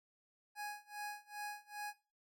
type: tone with tremolo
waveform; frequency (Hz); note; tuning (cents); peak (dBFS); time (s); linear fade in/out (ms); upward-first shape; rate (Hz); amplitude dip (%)
25% pulse; 830.6; G#5; 0; -37; 0.55-1.94; 50; sine; 2.5; 95
effects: noise-tail reverb RT60 0.3 s tail -17 dB re dry